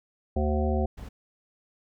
harmonic tone, 75.2 Hz, D2, 42 cents sharp, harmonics 1 / 3 / 5 / 7 / 9 / 10, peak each -25 / -30 / -32 / -33 / -35 / -35 dBFS, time 0.36-0.86 s, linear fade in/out 5 ms
brown noise, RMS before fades -40 dBFS, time 0.97-1.09 s, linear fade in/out 10 ms
effects none

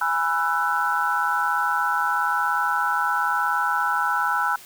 sine tone cluster, 828 / 985 / 1333 / 1494 Hz, G#5 / B5 / E6 / F#6, -5 / -5 / +19 / +16 cents, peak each -27 / -26 / -24 / -25 dBFS, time 0.01-4.56 s, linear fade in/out 5 ms, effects white hiss -45 dBFS RMS until 4.65 s

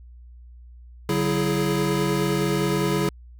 square tone cluster, 142.4 / 187.6 / 331.9 / 417.5 Hz, C#3 / F#3 / E4 / G#4, +47 / +24 / +12 / +9 cents, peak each -27 dBFS, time 1.09-3.09 s, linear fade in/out 2 ms, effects added 60 Hz sine -42 dBFS peak until 3.39 s

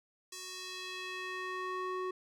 square tone with band-pass filter sweep, 370 Hz, F#4, in tune, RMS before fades -40 dBFS, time 0.32-2.11 s, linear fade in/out 5 ms, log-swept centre 6800 to 760 Hz, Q 1.3, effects none

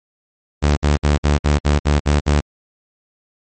sawtooth tone bursts, 73.42 Hz, D2, in tune, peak -8 dBFS, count 9, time 0.62-2.41 s, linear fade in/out 20 ms, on 150 ms, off 55 ms, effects MP3 32 kbps

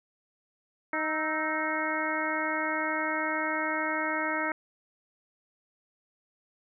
harmonic tone with a mistuned harmonic, 311.1 Hz, D#4, in tune, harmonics 1 / 2 / 3 / 4 / 5 / 6 / 7, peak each -35 / -35 / -35 / -35 / -35 / -35 / -35 dBFS, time 0.93-4.52 s, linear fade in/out 2 ms, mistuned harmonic 4, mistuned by +80 cents, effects none

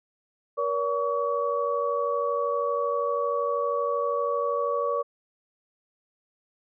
sine tone cluster, 476.3 / 569 / 1132 Hz, A#4 / C#5 / C#6, +37 / +45 / +36 cents, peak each -28 dBFS, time 0.57-5.03 s, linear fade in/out 20 ms, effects none

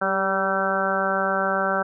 harmonic tone with a mistuned harmonic, 192.6 Hz, G3, 30 cents flat, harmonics 1 / 2 / 3 / 4 / 5 / 6 / 7 / 8, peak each -31 / -31 / -26 / -28 / -32 / -32 / -26 / -27 dBFS, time 0.01-1.83 s, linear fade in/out 10 ms, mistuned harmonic 2, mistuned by +26 cents, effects none

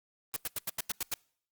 white noise bursts, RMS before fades -33 dBFS, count 8, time 0.34-1.139 s, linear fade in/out 0 ms, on 22 ms, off 89 ms, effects noise-tail reverb RT60 0.6 s tail -26 dB re dry + Opus 24 kbps

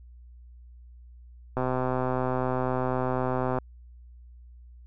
click train, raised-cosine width 1 ms, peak -14 dBFS, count 259, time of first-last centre 1.57-3.586 s, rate 128 Hz, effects added 60 Hz sine -46 dBFS peak until 4.86 s

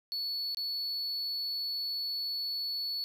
triangle tone with dropouts, 4423 Hz, C#8, 5 cents flat, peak -31 dBFS, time 0.12-3.04 s, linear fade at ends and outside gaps 0 ms, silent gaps 0.547-0.571 s, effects none

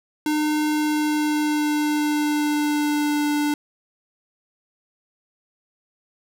square tone with pitch glide, 303.2 to 294.9 Hz, D#4 to D4, -45 to +7 cents, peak -20 dBFS, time 0.26-3.54 s, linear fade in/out 2 ms, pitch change -48 cents, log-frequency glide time 0.68-3.32 s, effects none

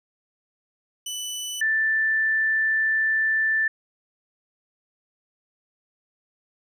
20% pulse / sine tone pair in turn, 2983 / 1766.5 Hz, F#7 / A6, +13 / +6 cents, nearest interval major sixth, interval 907 cents, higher first, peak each -24 / -19 dBFS, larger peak second, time 1.06-1.61 / 1.61-3.68 s, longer second, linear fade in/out 5 ms, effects none

